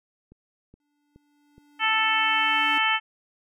click train, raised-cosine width 3 ms, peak -37 dBFS, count 4, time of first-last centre 0.32-1.581 s, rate 2.38 Hz
square tone with exponential growth, 291.6 Hz, D4, 12 cents flat, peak -35 dBFS, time 0.8-2.78 s, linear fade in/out 1 ms, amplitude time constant 430 ms
harmonic tone, 440 Hz, A4, in tune, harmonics 2 / 3 / 4 / 5 / 6 / 7, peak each -27 / -27 / -27 / -27 / -27 / -27 dBFS, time 1.79-3 s, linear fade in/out 50 ms
effects none

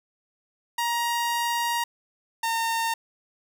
sawtooth tone pair in turn, 943 / 913 Hz, A#5 / A#5, +20 / -36 cents, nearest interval minor second, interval 56 cents, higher first, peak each -20 dBFS, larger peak neither, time 0.78-1.84 / 2.43-2.94 s, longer first, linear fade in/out 5 ms, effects none

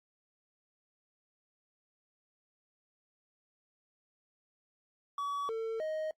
triangle tone with pitch steps, 1136 / 449.2 / 625 Hz, C#6 / A4 / D#5, +42 / +36 / +8 cents, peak -31 dBFS, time 5.18-6.11 s, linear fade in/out 2 ms, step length 310 ms, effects noise-tail reverb RT60 0.1 s tail -26 dB re dry + AAC 64 kbps

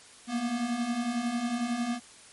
square beating tone pair, 230.6 / 241.6 Hz, A#3 / B3, -19 / -38 cents, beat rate 11 Hz, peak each -35 / -30 dBFS, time 0.27-2 s, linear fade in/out 50 ms, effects white hiss -52 dBFS RMS until 2.32 s + MP3 48 kbps

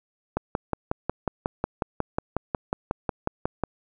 click train, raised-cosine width 1 ms, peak -10 dBFS, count 19, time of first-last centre 0.37-3.637 s, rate 5.51 Hz, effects none

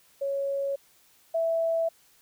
sine tone pair in turn, 554.4 / 659.3 Hz, C#5 / E5, 0 / 0 cents, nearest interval minor third, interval 300 cents, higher second, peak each -26 / -23 dBFS, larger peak second, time 0.21-0.76 / 1.34-1.89 s, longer neither, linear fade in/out 10 ms, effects white hiss -61 dBFS RMS until 2.21 s

